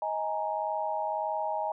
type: chord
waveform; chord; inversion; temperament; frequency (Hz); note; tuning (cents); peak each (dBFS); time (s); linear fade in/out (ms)
sine; D# suspended fourth; none; equal with one note detuned; 629.5 / 830.6 / 932.3; D#5 / G#5 / A#5; +20 / 0 / 0; -33 / -32 / -34; 0.02-1.72; 2
effects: none